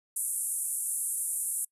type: band-pass noise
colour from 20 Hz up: white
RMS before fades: -32 dBFS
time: 0.16-1.65 s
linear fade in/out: 5 ms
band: 8600 to 11000 Hz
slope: 48 dB/octave
effects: noise-tail reverb RT60 0.1 s tail -26 dB re dry + resampled to 32000 Hz